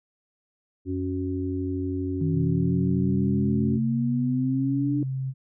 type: harmonic tone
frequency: 92.5 Hz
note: F#2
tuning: in tune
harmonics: 1 / 3 / 4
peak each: -30 / -28 / -33 dBFS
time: 0.85-3.8 s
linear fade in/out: 50 ms
type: exponential sweep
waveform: sine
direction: up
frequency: 155.56 to 296.3 Hz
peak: -23 dBFS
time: 2.21-5.03 s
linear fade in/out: 2 ms
type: tone with pitch glide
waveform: sine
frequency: 130.81 to 132.48 Hz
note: C3 to C3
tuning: 0 to +22 cents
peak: -26 dBFS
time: 2.32-5.34 s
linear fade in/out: 50 ms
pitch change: +22 cents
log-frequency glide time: 3.06-3.61 s
effects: none